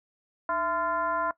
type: tone with frequency modulation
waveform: sine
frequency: 1026 Hz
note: C6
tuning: 34 cents flat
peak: -25 dBFS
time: 0.49-1.31 s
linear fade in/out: 2 ms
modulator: 361 Hz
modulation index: 1.2
effects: noise-tail reverb RT60 0.1 s tail -19 dB re dry

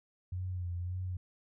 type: tone with vibrato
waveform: sine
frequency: 89.8 Hz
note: F2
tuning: 49 cents sharp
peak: -34 dBFS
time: 0.32-1.17 s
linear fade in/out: 5 ms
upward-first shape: sine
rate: 1.8 Hz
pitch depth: 48 cents each way
effects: none

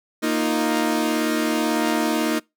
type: chord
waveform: sawtooth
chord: Bb suspended fourth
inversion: none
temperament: equal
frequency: 233.1 / 311.1 / 349.2 Hz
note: Bb3 / Eb4 / F4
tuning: 0 / 0 / 0 cents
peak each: -20 / -18 / -24 dBFS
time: 0.22-2.4 s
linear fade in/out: 20 ms
effects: noise-tail reverb RT60 0.2 s tail -24 dB re dry

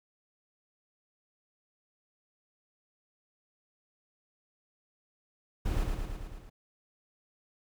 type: noise with echo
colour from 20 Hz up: brown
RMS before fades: -31 dBFS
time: 5.65-5.84 s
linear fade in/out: 10 ms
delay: 110 ms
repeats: 6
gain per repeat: -3 dB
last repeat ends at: 6.5 s
effects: none

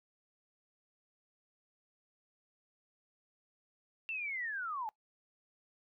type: linear sweep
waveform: sine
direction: down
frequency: 2714 to 830.6 Hz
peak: -36 dBFS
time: 4.09-4.89 s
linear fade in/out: 0 ms
effects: noise-tail reverb RT60 0.1 s tail -22 dB re dry

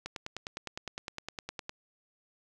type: click train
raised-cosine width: 0.2 ms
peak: -20 dBFS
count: 17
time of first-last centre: 0.06-1.694 s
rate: 9.79 Hz
effects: none

